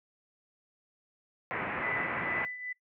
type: low-pass noise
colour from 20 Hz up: white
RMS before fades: -35 dBFS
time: 1.51-2.45 s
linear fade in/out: 0 ms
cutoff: 2300 Hz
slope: 48 dB/octave
type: tone with tremolo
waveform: sine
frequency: 1994 Hz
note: B6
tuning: 16 cents sharp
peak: -31 dBFS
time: 1.82-2.73 s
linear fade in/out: 10 ms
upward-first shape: triangle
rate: 2.3 Hz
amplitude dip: 75%
effects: noise-tail reverb RT60 0.1 s tail -17 dB re dry + high-pass 100 Hz 12 dB/octave